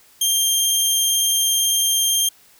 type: tone with vibrato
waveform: 15% pulse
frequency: 3186 Hz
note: G7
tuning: 27 cents sharp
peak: -9 dBFS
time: 0.21-2.29 s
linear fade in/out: 5 ms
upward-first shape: sine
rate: 18 Hz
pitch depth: 10 cents each way
effects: white hiss -52 dBFS RMS until 2.59 s